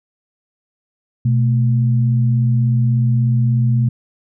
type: tone pair together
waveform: sine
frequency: 123.47 / 220 Hz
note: B2 / A3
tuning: 0 / 0 cents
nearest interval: minor seventh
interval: 1000 cents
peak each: -12 / -22 dBFS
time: 1.25-3.89 s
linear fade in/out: 5 ms
effects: none